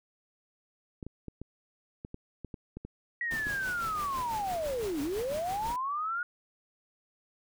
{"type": "clicks", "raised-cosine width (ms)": 3, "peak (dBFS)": -27, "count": 12, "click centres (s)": [1.028, 1.066, 1.283, 1.416, 2.049, 2.144, 2.447, 2.542, 2.77, 2.85, 3.339, 3.469]}
{"type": "linear two-way sweep", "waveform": "sine", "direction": "down then up", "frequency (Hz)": [1930, 269.9, 1452], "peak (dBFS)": -30, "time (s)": [3.21, 6.23], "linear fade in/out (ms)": 2, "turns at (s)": 5.01}
{"type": "noise with tremolo", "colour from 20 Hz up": "pink", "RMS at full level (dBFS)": -41, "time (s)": [3.31, 5.76], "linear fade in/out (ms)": 0, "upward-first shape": "sine", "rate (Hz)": 6, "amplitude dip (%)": 55}
{"effects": []}